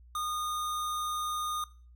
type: tone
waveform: square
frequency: 1226 Hz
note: D#6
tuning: 26 cents flat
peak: -32 dBFS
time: 0.15-1.64 s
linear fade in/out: 2 ms
effects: noise-tail reverb RT60 0.4 s tail -19 dB re dry + added 60 Hz sine -52 dBFS peak until 1.95 s